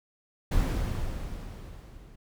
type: noise with level ramp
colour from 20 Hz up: brown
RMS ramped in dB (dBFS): -24 to -50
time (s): 0.51-2.16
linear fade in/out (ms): 10
effects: none